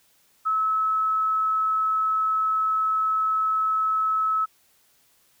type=tone; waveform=sine; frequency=1296 Hz; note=E6; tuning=30 cents flat; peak=-20 dBFS; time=0.45-4.46 s; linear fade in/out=20 ms; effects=white hiss -62 dBFS RMS until 5.4 s